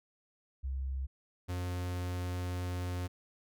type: tone pair in turn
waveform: sine / 45% pulse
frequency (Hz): 66.5 / 89.59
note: C2 / F2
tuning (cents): +29 / +45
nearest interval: perfect fourth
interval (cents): 516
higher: second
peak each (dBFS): -33 / -34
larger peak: first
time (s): 0.63-1.07 / 1.48-3.08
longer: second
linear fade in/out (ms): 20
effects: none